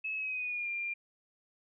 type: tone with pitch glide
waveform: sine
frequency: 2587 to 2400 Hz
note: E7 to D7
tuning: -33 to +37 cents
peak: -33 dBFS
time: 0.04-0.94 s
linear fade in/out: 10 ms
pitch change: -130 cents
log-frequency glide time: 0.15-0.68 s
effects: none